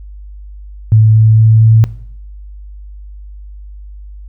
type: tone with pitch steps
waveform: sine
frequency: 109.4 / 110.1 / 110.8 / 111.51 Hz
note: A2 / A2 / A2 / A2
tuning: -9 / +2 / +13 / +24 cents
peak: -3 dBFS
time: 0.92-1.84 s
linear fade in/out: 0 ms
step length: 230 ms
effects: noise-tail reverb RT60 0.7 s tail -19 dB re dry + added 50 Hz sine -28 dBFS peak until 4.28 s